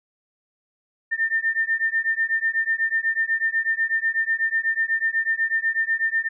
sine beating tone pair, 1800 / 1808.1 Hz, A6 / A6, +39 / +47 cents, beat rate 8.1 Hz, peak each -23 dBFS, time 1.11-6.29 s, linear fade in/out 20 ms, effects none

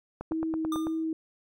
click train, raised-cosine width 1 ms, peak -21 dBFS, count 7, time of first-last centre 0.21-0.869 s, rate 9.1 Hz
sine tone with vibrato, 319.8 Hz, D#4, 48 cents sharp, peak -27 dBFS, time 0.31-1.13 s, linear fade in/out 2 ms, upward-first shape triangle, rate 1.9 Hz, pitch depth 15 cents each way
square tone with exponential decay, 1206 Hz, D6, 46 cents sharp, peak -31 dBFS, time 0.72-1.04 s, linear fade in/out 2 ms, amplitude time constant 69 ms
effects MP3 96 kbps

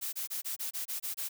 blue noise bursts, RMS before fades -36 dBFS, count 9, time 0.01-1.29 s, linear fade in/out 20 ms, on 120 ms, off 25 ms, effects none

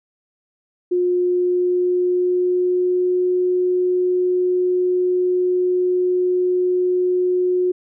sine tone with pitch glide, 357.9 to 362.7 Hz, F4 to F#4, +42 to -34 cents, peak -15 dBFS, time 0.91-7.72 s, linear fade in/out 10 ms, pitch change +24 cents, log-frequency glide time 1.18-3.27 s, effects none

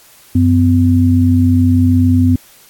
sine tone pair together, 93.7 / 253.3 Hz, F#2 / B3, +22 / +44 cents, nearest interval octave + perfect fourth, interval 1722 cents, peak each -10 dBFS, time 0.35-2.36 s, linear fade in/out 5 ms, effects white hiss -44 dBFS RMS until 2.69 s + AAC 64 kbps

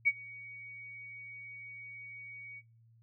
sine tone with ADSR envelope, 2247 Hz, C#7, 23 cents sharp, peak -21 dBFS, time 0.05-2.62 s, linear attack 26 ms, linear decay 39 ms, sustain -24 dB, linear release 40 ms, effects noise-tail reverb RT60 0.3 s tail -19 dB re dry + added 114 Hz sine -60 dBFS peak until 3.02 s

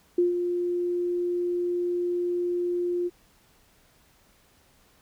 sine tone with ADSR envelope, 352.2 Hz, F4, 15 cents sharp, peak -17 dBFS, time 0.18-3.1 s, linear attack 5 ms, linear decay 140 ms, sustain -7 dB, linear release 33 ms, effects pink hiss -61 dBFS RMS until 5.01 s

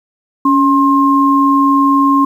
sine tone pair together, 279.8 / 1064 Hz, C#4 / C6, +16 / +29 cents, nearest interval octave + major seventh, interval 2313 cents, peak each -10 dBFS, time 0.45-2.25 s, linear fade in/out 5 ms, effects 7-bit

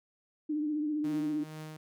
sine tone with vibrato, 301.2 Hz, D4, 44 cents sharp, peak -29 dBFS, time 0.49-1.44 s, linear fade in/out 10 ms, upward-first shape triangle, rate 15 Hz, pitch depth 54 cents each way
sawtooth tone with tremolo, 155.56 Hz, D#3, in tune, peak -36 dBFS, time 1.04-1.77 s, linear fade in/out 5 ms, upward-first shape triangle, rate 2.2 Hz, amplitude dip 60%
effects none

